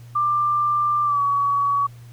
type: tone with pitch glide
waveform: sine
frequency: 1186 to 1131.1 Hz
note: D6 to C#6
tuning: +17 to +35 cents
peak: -17 dBFS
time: 0.15-1.87 s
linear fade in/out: 10 ms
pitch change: -82 cents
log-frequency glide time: 1.04-1.22 s
effects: added 119 Hz sine -39 dBFS peak until 2.12 s + pink hiss -54 dBFS RMS until 2.12 s